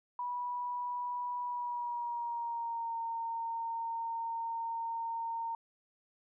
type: tone with pitch glide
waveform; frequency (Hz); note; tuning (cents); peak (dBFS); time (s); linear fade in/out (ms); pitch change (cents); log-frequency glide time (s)
sine; 978 to 917.8; B5 to A#5; -17 to -27; -34; 0.19-5.55; 2; -110; 1.42-2.97
effects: none